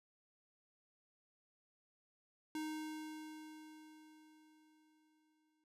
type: tone with exponential decay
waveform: square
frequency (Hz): 310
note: D#4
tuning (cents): -6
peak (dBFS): -40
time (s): 2.55-5.64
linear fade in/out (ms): 2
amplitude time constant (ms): 670
effects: resampled to 32000 Hz